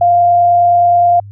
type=tone with frequency modulation; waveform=sine; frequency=698.5 Hz; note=F5; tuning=in tune; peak=-6 dBFS; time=0.01-1.2 s; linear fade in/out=5 ms; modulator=29.6 Hz; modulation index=0.24; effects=added 101 Hz sine -29 dBFS peak until 1.31 s